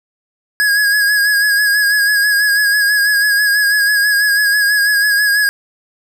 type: tone with vibrato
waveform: square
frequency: 1661.2 Hz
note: G#6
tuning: in tune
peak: -11 dBFS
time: 0.6-5.49 s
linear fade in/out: 0 ms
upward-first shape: sine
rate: 6.1 Hz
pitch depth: 41 cents each way
effects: none